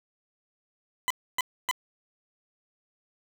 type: tone bursts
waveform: 20% pulse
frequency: 1005 Hz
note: B5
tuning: 30 cents sharp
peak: -19 dBFS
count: 3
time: 1.08-1.712 s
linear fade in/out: 0 ms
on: 24 ms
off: 280 ms
effects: none